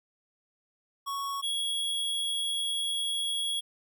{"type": "tone pair in turn", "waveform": "square", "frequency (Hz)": [1111, 3329], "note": ["C#6", "G#7"], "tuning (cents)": [4, 3], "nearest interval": "octave + perfect fifth", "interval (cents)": 1899, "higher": "second", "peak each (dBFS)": [-32, -29], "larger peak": "second", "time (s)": [[1.06, 1.42], [1.42, 3.61]], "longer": "second", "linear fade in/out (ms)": 20, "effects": []}